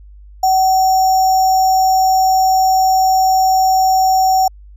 sine tone with sample-and-hold, 756 Hz, F#5, 37 cents sharp, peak -9 dBFS, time 0.43-4.48 s, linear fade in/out 5 ms, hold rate 6300 Hz, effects added 50 Hz sine -36 dBFS peak until 4.76 s + resampled to 32000 Hz

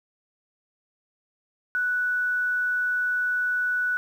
sine tone, 1480 Hz, F#6, in tune, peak -22 dBFS, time 1.75-3.97 s, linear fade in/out 0 ms, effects 9-bit

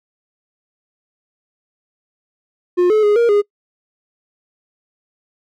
triangle tone with pitch steps, 356.6 / 430.2 / 415.4 / 469.9 / 411 Hz, F4 / A4 / G#4 / A#4 / G#4, +36 / -39 / 0 / +14 / -18 cents, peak -8 dBFS, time 2.77-3.42 s, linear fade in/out 20 ms, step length 130 ms, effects noise-tail reverb RT60 0.1 s tail -25 dB re dry

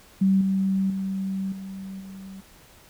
sine tone with level steps, 192.4 Hz, G3, 32 cents flat, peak -16 / -20 / -25 / -33 / -37 dBFS, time 0.21-2.41 s, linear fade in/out 10 ms, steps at 0.41 / 0.9 / 1.52 / 2 s, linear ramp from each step 2 ms, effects pink hiss -52 dBFS RMS until 2.89 s

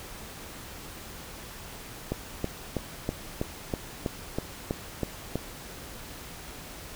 click train, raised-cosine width 2 ms, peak -14 dBFS, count 11, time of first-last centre 2.12-5.356 s, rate 3.09 Hz, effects pink hiss -43 dBFS RMS until 6.95 s

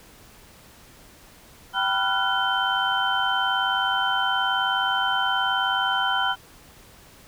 sine tone cluster, 776 / 985 / 1382 / 1481 / 3086 Hz, G5 / B5 / F6 / F#6 / G7, -18 / -5 / -19 / +1 / -28 cents, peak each -27 dBFS, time 1.73-6.36 s, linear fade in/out 50 ms, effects pink hiss -50 dBFS RMS until 7.27 s

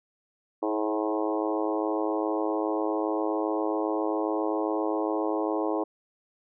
harmonic tone with a mistuned harmonic, 107.4 Hz, A2, 41 cents flat, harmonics 3 / 4 / 5 / 6 / 7 / 8 / 9 / 10, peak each -29 / -31 / -33 / -35 / -36 / -37 / -38 / -39 dBFS, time 0.62-5.84 s, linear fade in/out 10 ms, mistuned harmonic 4, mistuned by -20 cents, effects none

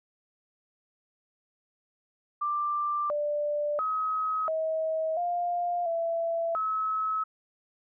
sine tone with pitch steps, 1182 / 590 / 1272 / 638 / 702 / 668 / 1289 Hz, D6 / D5 / D#6 / D#5 / F5 / E5 / E6, +11 / +8 / +38 / +43 / +9 / +23 / -39 cents, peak -26 dBFS, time 2.41-7.24 s, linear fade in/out 10 ms, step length 690 ms, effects none

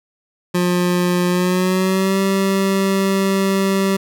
25% pulse tone with pitch glide, 177.9 to 194 Hz, F3 to G3, +32 to -18 cents, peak -11 dBFS, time 0.54-3.97 s, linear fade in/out 10 ms, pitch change +150 cents, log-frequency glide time 1.28-2.19 s, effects none

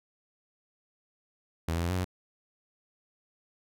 sawtooth tone with pitch steps, 82.1 / 84.6 / 86 / 92 / 91 Hz, E2 / E2 / F2 / F#2 / F#2, -6 / +45 / -26 / -9 / -28 cents, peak -24 dBFS, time 1.68-2.045 s, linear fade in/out 5 ms, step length 73 ms, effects none

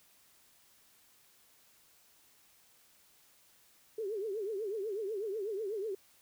sine tone with vibrato, 415.3 Hz, G#4, in tune, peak -34 dBFS, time 3.98-5.95 s, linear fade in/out 5 ms, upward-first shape triangle, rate 8.1 Hz, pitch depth 190 cents each way, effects white hiss -65 dBFS RMS until 6.21 s

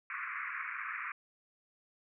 pink band-pass noise, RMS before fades -40 dBFS, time 0.1-1.12 s, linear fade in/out 2 ms, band 1100 to 2400 Hz, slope 96 dB/octave, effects none

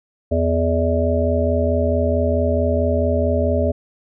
harmonic tone with a mistuned harmonic, 83.1 Hz, E2, 15 cents sharp, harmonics 1 / 3 / 5 / 7 / 8, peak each -19 / -23 / -24 / -21 / -24 dBFS, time 0.31-3.72 s, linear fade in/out 10 ms, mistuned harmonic 8, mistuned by -49 cents, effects none

